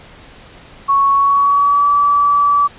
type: tone with pitch glide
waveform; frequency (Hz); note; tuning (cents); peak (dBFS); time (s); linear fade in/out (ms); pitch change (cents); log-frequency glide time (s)
sine; 1108.7 to 1152.4; C#6 to D6; 0 to -33; -9; 0.88-2.68; 20; +67; 1.12-1.89
effects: pink hiss -40 dBFS RMS until 2.78 s + resampled to 8000 Hz